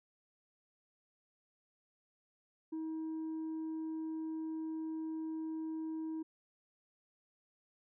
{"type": "tone with tanh clipping", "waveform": "sine", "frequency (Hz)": 318.5, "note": "D#4", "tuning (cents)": 41, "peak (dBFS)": -38, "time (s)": [2.72, 6.23], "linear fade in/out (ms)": 10, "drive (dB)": 2, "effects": []}